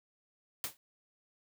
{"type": "noise with exponential decay", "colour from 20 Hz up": "white", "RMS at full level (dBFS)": -32, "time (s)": [0.64, 0.77], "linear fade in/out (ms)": 1, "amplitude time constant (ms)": 27, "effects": []}